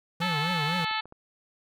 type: tone with vibrato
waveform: square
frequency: 163.4 Hz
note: E3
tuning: 15 cents flat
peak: -30 dBFS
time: 0.2-0.85 s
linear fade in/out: 5 ms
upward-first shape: triangle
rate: 4 Hz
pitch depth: 230 cents each way
type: harmonic tone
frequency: 436.4 Hz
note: A4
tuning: 14 cents flat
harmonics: 2 / 3 / 4 / 5 / 6 / 7 / 8 / 9 / 10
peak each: -32 / -34 / -35 / -36 / -37 / -37 / -38 / -39 / -39 dBFS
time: 0.21-1.01 s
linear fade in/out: 10 ms
type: clicks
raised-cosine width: 1 ms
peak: -33 dBFS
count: 6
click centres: 0.513 / 0.685 / 0.798 / 0.912 / 1.056 / 1.124 s
effects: none